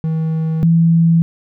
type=tone pair in turn; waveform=triangle / sine; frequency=160 / 166.07 Hz; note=D#3 / E3; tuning=+49 / +13 cents; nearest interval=minor second; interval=64 cents; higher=second; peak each=-13 / -8 dBFS; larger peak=second; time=0.04-0.63 / 0.63-1.22 s; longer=neither; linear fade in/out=0 ms; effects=none